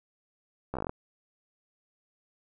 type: slowing click train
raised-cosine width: 1 ms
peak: -19 dBFS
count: 9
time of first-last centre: 0.74-0.894 s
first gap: 14 ms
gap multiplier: 1.09
effects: none